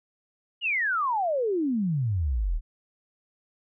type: exponential sweep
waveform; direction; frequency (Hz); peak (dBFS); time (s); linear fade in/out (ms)
sine; down; 2960 to 34.65; -23; 0.61-2.61; 50
effects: none